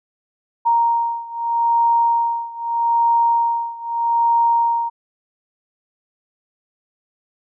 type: beating tone pair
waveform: sine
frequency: 932.3 / 933.1 Hz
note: A#5 / A#5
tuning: 0 / +1 cents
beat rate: 0.8 Hz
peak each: -17 / -19 dBFS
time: 0.65-4.9 s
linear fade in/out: 20 ms
effects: none